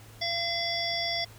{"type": "harmonic tone", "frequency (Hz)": 682, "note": "F5", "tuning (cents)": -41, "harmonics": [1, 3, 5, 7, 8], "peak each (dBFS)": [-34, -34, -34, -34, -34], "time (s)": [0.21, 1.25], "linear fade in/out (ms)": 10, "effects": ["added 109 Hz sine -50 dBFS peak until 1.38 s", "pink hiss -53 dBFS RMS until 1.38 s"]}